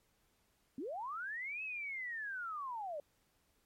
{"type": "linear two-way sweep", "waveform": "sine", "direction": "up then down", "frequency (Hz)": [232.5, 2610, 559], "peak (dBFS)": -39, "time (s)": [0.78, 3], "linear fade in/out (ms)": 2, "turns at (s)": 1.63, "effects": ["pink hiss -75 dBFS RMS until 3.65 s", "MP3 64 kbps"]}